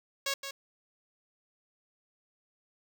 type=tone with echo; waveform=5% pulse; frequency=551 Hz; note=C#5; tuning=11 cents flat; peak=-18 dBFS; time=0.26-0.34 s; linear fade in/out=5 ms; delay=170 ms; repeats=1; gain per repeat=-8 dB; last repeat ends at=0.51 s; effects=none